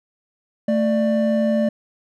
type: tone pair together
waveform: triangle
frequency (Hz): 221.6 / 592.3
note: A3 / D5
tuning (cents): +13 / +15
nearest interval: octave + perfect fourth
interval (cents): 1702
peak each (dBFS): -16 / -18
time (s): 0.68-1.69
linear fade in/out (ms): 5
effects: none